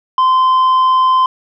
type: tone with tanh clipping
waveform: sine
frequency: 1034 Hz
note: C6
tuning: 21 cents flat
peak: -9 dBFS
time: 0.18-1.26 s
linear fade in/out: 2 ms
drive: 4 dB
effects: none